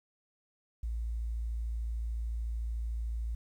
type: tone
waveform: sine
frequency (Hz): 56.8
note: A#1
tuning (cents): -44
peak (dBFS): -32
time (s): 0.83-3.35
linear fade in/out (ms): 5
effects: 11-bit